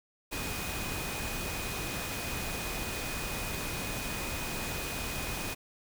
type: tone in noise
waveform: sine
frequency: 2489 Hz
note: D#7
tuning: in tune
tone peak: -42 dBFS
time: 0.31-5.55 s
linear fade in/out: 20 ms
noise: pink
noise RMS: -36 dBFS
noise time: 0.31-5.55 s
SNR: -9 dB
effects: none